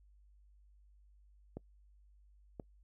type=clicks; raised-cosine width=2 ms; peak=-29 dBFS; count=2; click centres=1.57 / 2.598 s; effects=noise-tail reverb RT60 0.1 s tail -25 dB re dry + added 50 Hz sine -61 dBFS peak until 2.83 s